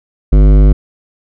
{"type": "tone with hard clipping", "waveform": "sine", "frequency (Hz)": 50.2, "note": "G1", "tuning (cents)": 42, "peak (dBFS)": -5, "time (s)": [0.32, 0.73], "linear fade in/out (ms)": 10, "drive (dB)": 15, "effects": []}